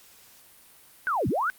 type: linear two-way sweep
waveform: sine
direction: down then up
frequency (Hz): 1568 to 84 to 1568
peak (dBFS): -23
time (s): 1.07-1.5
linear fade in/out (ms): 0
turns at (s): 1.28
effects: white hiss -54 dBFS RMS until 1.58 s + Opus 48 kbps